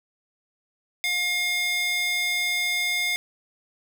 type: tone with high-pass filter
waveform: square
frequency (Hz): 713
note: F5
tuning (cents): +36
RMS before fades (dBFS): -25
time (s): 1.04-3.16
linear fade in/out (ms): 0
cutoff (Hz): 2500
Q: 2.9
effects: 8-bit